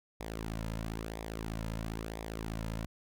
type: tone with flanger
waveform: sawtooth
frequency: 55 Hz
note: A1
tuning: in tune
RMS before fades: -39 dBFS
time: 0.2-2.86 s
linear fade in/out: 5 ms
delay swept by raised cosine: 0.68 to 2.68 ms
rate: 1 Hz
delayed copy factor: -0.65
effects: none